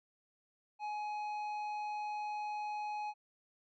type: tone with tanh clipping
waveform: sine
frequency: 840 Hz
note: G#5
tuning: 19 cents sharp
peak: -38 dBFS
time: 0.79-3.14 s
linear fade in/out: 50 ms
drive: 9 dB
effects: MP3 96 kbps

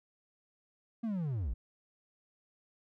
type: linear sweep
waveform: triangle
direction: down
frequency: 236.8 to 46.16 Hz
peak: -30 dBFS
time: 1.03-1.54 s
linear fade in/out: 10 ms
effects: none

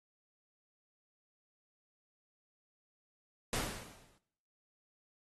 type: noise with exponential decay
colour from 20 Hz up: pink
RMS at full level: -33 dBFS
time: 3.53-4.18 s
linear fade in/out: 1 ms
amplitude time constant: 140 ms
effects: noise-tail reverb RT60 0.7 s tail -17 dB re dry + AAC 32 kbps

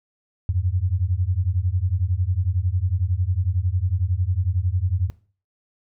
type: beating tone pair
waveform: sine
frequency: 85.8 / 96.8 Hz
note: F2 / G2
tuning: -30 / -21 cents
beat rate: 11 Hz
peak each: -22 dBFS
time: 0.49-5.1 s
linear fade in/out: 0 ms
effects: noise-tail reverb RT60 0.4 s tail -19 dB re dry

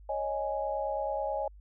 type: chord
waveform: sine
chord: C# suspended second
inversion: none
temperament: just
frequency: 554.4 / 623.7 / 831.5 Hz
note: C#5 / D#5 / G#5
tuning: 0 / +4 / +2 cents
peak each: -34 dBFS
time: 0.09-1.48 s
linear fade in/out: 5 ms
effects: added 50 Hz sine -49 dBFS peak until 1.6 s

